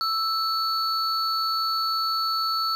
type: tone pair together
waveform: triangle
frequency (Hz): 1319 / 4437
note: E6 / C#8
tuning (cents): +1 / +1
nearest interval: octave + major sixth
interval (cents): 2100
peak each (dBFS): -23 / -25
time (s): 0.01-2.75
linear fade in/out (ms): 0
effects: none